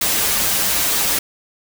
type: noise with comb filter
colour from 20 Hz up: white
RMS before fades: -18 dBFS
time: 0.01-1.19 s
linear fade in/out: 5 ms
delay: 8 ms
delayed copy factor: -0.9
effects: none